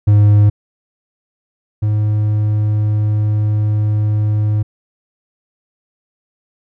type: tone pair in turn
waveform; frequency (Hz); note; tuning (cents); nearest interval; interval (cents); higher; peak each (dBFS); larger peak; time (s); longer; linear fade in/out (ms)
triangle; 103.8 / 105.92; G#2 / G#2; 0 / +35; unison; 35; second; -4 / -10; first; 0.07-0.5 / 1.82-4.63; second; 10
effects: none